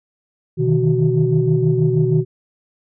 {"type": "tone cluster", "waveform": "sine", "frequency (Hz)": [126.1, 152.5, 158.8, 373], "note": ["B2", "D#3", "D#3", "F#4"], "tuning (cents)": [36, -34, 36, 14], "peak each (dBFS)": -18, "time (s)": [0.57, 2.25], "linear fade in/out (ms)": 50, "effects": ["tanh soft clip ceiling -4 dBFS"]}